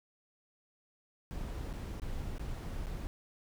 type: noise with dropouts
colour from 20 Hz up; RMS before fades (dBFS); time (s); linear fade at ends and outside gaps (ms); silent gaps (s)
brown; -39; 1.31-3.07; 0; 1.729-1.737 / 1.998-2.019 / 2.382-2.395 / 2.86-2.869
effects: none